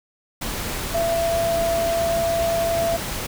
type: tone in noise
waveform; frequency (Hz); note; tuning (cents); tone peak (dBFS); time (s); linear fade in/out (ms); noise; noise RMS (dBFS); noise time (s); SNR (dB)
sine; 671; E5; +31; -19; 0.94-2.97; 10; pink; -28; 0.41-3.27; +6
effects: none